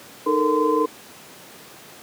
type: tone cluster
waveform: sine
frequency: 308.7 / 439.5 / 464.7 / 1028 Hz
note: D#4 / A4 / A#4 / C6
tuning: -14 / -2 / -5 / -31 cents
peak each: -22 dBFS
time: 0.26-0.86 s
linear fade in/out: 10 ms
effects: pink hiss -43 dBFS RMS until 2.02 s + high-pass 200 Hz 12 dB/octave